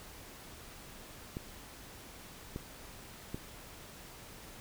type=clicks; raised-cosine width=3 ms; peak=-25 dBFS; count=3; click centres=1.369 / 2.561 / 3.345 s; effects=pink hiss -51 dBFS RMS until 4.6 s